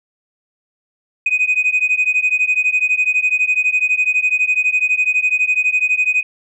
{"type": "beating tone pair", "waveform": "sine", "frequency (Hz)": [2494, 2506], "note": ["D#7", "D#7"], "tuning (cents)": [3, 12], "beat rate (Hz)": 12, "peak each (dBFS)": -15, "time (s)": [1.26, 6.23], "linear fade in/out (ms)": 5, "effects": ["tanh soft clip ceiling -8 dBFS"]}